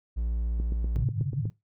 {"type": "tone", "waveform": "triangle", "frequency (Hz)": 57.5, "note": "A#1", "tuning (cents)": -23, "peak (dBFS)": -24, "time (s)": [0.16, 1.05], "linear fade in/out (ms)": 20}
{"type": "click train", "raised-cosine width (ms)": 3, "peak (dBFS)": -24, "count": 8, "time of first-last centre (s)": [0.6, 1.455], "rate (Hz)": 8.19}
{"type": "band-pass noise", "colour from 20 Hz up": "pink", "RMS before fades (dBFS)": -29, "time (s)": [0.96, 1.5], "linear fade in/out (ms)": 0, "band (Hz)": [100, 150], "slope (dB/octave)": 96}
{"effects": ["noise-tail reverb RT60 0.2 s tail -20 dB re dry"]}